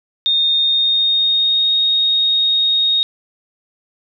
sine tone with pitch glide, 3672 to 3730 Hz, A#7 to A#7, -27 to 0 cents, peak -12 dBFS, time 0.26-3.03 s, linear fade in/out 0 ms, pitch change +27 cents, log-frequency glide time 0.52-1.74 s, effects none

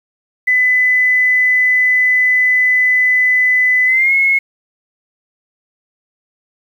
sine tone with pitch glide, 2005 to 2174 Hz, B6 to C#7, +26 to -34 cents, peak -9 dBFS, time 0.47-4.39 s, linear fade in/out 10 ms, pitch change +140 cents, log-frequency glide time 3.86-4.13 s, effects 7-bit

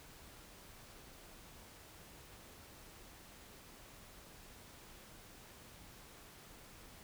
silence, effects pink hiss -57 dBFS RMS until 7.03 s

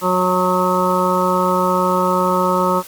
harmonic tone, 182.6 Hz, F#3, 23 cents flat, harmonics 1 / 2 / 3 / 5 / 6 / 7, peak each -21 / -22 / -20 / -20 / -22 / -20 dBFS, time 0.01-2.83 s, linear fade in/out 50 ms, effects white hiss -37 dBFS RMS until 2.87 s + Opus 48 kbps

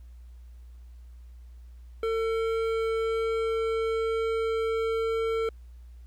sine tone with hard clipping, 450.1 Hz, A4, 39 cents sharp, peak -27 dBFS, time 2.03-5.49 s, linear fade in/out 2 ms, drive 12 dB, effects added 60 Hz sine -44 dBFS peak until 6.06 s + pink hiss -69 dBFS RMS until 6.06 s

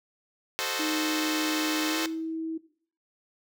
5% pulse chord, F# diminished seventh, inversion none, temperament equal, 370 / 440 / 523.3 / 622.3 Hz, F#4 / A4 / C5 / Eb5, 0 / 0 / 0 / 0 cents, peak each -24 / -21 / -21 / -25 dBFS, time 0.59-2.06 s, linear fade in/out 0 ms
sine tone with pitch glide, 310.1 to 322.9 Hz, D#4 to E4, -6 to -36 cents, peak -29 dBFS, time 0.79-2.58 s, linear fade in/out 10 ms, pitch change +70 cents, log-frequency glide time 1.87-2.02 s
effects noise-tail reverb RT60 0.5 s tail -17 dB re dry

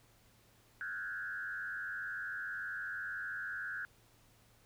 sine tone with frequency modulation, 1554 Hz, G6, 16 cents flat, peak -38 dBFS, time 0.81-3.85 s, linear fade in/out 0 ms, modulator 93 Hz, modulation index 1.4, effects added 112 Hz sine -70 dBFS peak until 4.65 s + pink hiss -67 dBFS RMS until 4.65 s

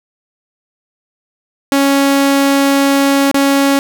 sawtooth tone with dropouts, 277.2 Hz, C#4, in tune, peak -5 dBFS, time 1.72-3.79 s, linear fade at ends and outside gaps 1 ms, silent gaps 3.314-3.343 s, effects none

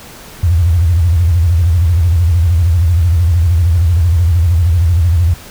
sine tone with vibrato, 85 Hz, F2, 46 cents flat, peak -7 dBFS, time 0.43-5.34 s, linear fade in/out 5 ms, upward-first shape square, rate 13 Hz, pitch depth 120 cents each way, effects pink hiss -34 dBFS RMS until 5.5 s

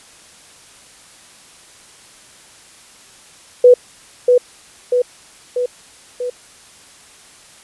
sine tone with echo, 493.9 Hz, B4, in tune, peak -3 dBFS, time 3.64-3.74 s, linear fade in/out 5 ms, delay 640 ms, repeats 4, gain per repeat -4 dB, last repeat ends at 6.3 s, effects white hiss -44 dBFS RMS until 7.63 s + resampled to 24000 Hz

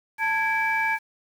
sine tone cluster, 887 / 1654 / 2317 Hz, A5 / G#6 / D7, +14 / -8 / -24 cents, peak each -25 dBFS, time 0.18-0.99 s, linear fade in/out 50 ms, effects tanh soft clip ceiling -13 dBFS + 8-bit

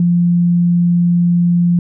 sine tone, 173.8 Hz, F3, 8 cents flat, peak -9 dBFS, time 0-1.79 s, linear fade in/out 2 ms, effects none

